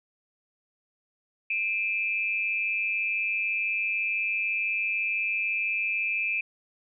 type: tone pair together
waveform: sine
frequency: 2382 / 2588 Hz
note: D7 / E7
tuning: +24 / -32 cents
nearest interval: minor second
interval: 144 cents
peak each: -28 dBFS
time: 1.5-6.41 s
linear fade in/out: 5 ms
effects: none